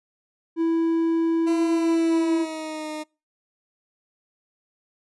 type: tone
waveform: triangle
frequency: 329.6 Hz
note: E4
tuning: in tune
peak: -17 dBFS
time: 0.56-2.46 s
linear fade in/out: 50 ms
type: tone with pitch glide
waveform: 20% pulse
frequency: 338.7 to 307 Hz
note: E4 to D#4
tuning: +47 to -23 cents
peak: -25 dBFS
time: 1.46-3.04 s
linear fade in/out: 20 ms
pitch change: -170 cents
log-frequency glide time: 1.7-2.9 s
effects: noise-tail reverb RT60 0.3 s tail -26 dB re dry + resampled to 24000 Hz